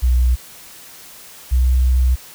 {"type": "tone pair in turn", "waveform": "sine", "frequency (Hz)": [61.74, 63.29], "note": ["B1", "B1"], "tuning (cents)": [0, 43], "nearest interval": "unison", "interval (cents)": 43, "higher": "second", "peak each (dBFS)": -11, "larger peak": "neither", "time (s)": [[0.02, 0.36], [1.51, 2.16]], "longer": "second", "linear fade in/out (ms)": 20, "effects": ["white hiss -40 dBFS RMS until 2.34 s"]}